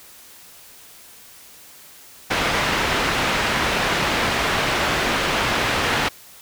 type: low-pass noise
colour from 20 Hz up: white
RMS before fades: -21 dBFS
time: 2.3-6.09 s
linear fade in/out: 10 ms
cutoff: 2400 Hz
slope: 12 dB/octave
effects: white hiss -45 dBFS RMS until 6.41 s